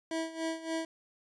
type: tone with tremolo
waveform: 25% pulse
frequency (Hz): 324.8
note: E4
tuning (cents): -26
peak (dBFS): -27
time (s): 0.11-0.85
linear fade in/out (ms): 2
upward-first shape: sine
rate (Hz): 3.5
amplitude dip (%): 80
effects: resampled to 22050 Hz